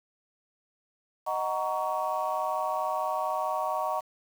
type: chord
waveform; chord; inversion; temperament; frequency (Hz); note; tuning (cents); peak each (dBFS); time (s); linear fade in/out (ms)
sine; D# minor seventh; none; just; 622.3 / 746.7 / 933.4 / 1120.1; D#5 / F#5 / A#5 / C#6; 0 / +16 / +2 / +18; -32; 1.26-4.01; 20
effects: tanh soft clip ceiling -17 dBFS + 8-bit